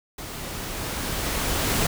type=noise with level ramp; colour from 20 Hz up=pink; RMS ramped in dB=-36 to -22 dBFS; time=0.18-1.87 s; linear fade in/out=5 ms; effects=none